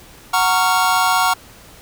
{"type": "chord", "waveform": "square", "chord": "Gb major seventh", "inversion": "none", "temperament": "just", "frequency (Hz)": [740, 925, 1110, 1387.5], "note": ["Gb5", "Bb5", "Db6", "F6"], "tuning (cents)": [0, -14, 2, -12], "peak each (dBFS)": -20, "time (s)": [0.33, 1.34], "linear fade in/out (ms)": 10, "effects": ["pink hiss -43 dBFS RMS until 1.81 s"]}